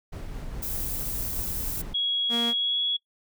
brown noise with tremolo, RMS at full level -34 dBFS, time 0.12-1.94 s, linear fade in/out 10 ms, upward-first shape sine, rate 4.8 Hz, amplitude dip 25%
violet noise, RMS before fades -32 dBFS, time 0.62-1.82 s, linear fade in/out 10 ms
sine tone with pitch glide, 3322 to 3355 Hz, G#7 to G#7, 0 to +17 cents, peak -23 dBFS, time 1.94-2.97 s, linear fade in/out 10 ms, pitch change +17 cents, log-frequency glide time 2.54-2.79 s
sawtooth tone, 234.7 Hz, A#3, 12 cents sharp, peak -24 dBFS, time 2.29-2.54 s, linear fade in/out 50 ms
effects noise-tail reverb RT60 0.1 s tail -23 dB re dry

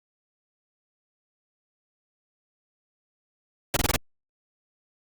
pink noise bursts, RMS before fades -22 dBFS, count 5, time 3.74-3.962 s, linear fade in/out 2 ms, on 26 ms, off 23 ms, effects Opus 48 kbps

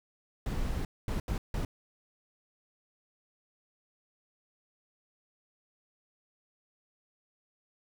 brown noise bursts at uneven times, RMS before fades -32 dBFS, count 4, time 0.46-0.85 / 1.08-1.2 / 1.28-1.38 / 1.54-1.65 s, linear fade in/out 2 ms, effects none

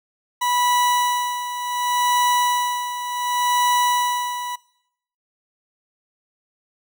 40% pulse tone with tremolo, 981 Hz, B5, 12 cents flat, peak -15 dBFS, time 0.41-4.56 s, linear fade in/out 10 ms, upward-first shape sine, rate 0.68 Hz, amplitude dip 70%, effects noise-tail reverb RT60 0.8 s tail -22 dB re dry

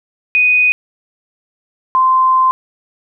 sine tone pair in turn, 2489 / 1038.7 Hz, D#7 / C6, 0 / -13 cents, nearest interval octave + minor third, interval 1513 cents, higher first, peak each -8 dBFS, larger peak neither, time 0.35-0.72 / 1.95-2.51 s, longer second, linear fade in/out 0 ms, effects none

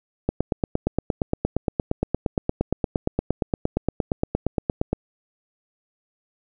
click train, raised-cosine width 2 ms, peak -7 dBFS, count 41, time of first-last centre 0.29-4.93 s, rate 8.62 Hz, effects none

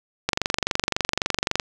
click train, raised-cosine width 0.2 ms, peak -3 dBFS, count 32, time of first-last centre 0.29-1.598 s, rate 23.7 Hz, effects none

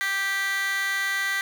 15% pulse tone with high-pass filter, 392 Hz, G4, in tune, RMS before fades -26 dBFS, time 0.01-1.41 s, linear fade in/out 0 ms, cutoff 1900 Hz, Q 4.6, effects none

